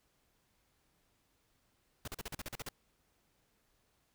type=noise bursts; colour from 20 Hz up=pink; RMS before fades=-42 dBFS; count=10; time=2.05-2.689 s; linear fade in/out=2 ms; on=27 ms; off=41 ms; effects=pink hiss -75 dBFS RMS until 4.14 s